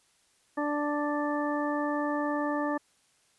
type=harmonic tone; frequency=293.7 Hz; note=D4; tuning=in tune; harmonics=1 / 2 / 3 / 4 / 6; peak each=-30 / -33 / -35 / -36 / -38 dBFS; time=0.57-2.78 s; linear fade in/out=10 ms; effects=white hiss -67 dBFS RMS until 3.38 s + resampled to 24000 Hz